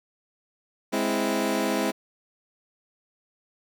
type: chord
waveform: 20% pulse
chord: Ab augmented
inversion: none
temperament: equal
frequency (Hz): 207.7 / 261.6 / 329.6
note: Ab3 / C4 / E4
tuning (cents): 0 / 0 / 0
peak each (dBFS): -23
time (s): 0.92-1.92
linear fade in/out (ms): 20
effects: none